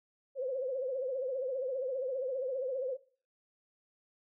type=tone with vibrato; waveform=sine; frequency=523.3 Hz; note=C5; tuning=in tune; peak=-32 dBFS; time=0.35-2.98 s; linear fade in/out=50 ms; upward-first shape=triangle; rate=15 Hz; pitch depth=120 cents each way; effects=noise-tail reverb RT60 0.4 s tail -19 dB re dry